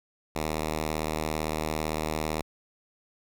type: tone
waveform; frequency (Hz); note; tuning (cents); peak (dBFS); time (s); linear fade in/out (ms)
5% pulse; 77.78; D#2; 0; -17; 0.35-2.42; 10
effects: none